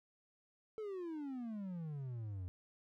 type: exponential sweep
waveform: triangle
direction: down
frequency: 444.9 to 87.31 Hz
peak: -39 dBFS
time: 0.78-2.48 s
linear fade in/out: 0 ms
effects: none